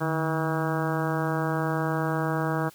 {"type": "harmonic tone with a mistuned harmonic", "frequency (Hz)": 160.5, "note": "E3", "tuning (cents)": -46, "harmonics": [1, 2, 3, 4, 5, 6, 7, 8, 9, 10], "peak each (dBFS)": [-28, -31, -33, -34, -35, -36, -36, -37, -38, -38], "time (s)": [0, 2.7], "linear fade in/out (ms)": 20, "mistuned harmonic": 1, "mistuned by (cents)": -82, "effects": ["white hiss -53 dBFS RMS until 2.74 s"]}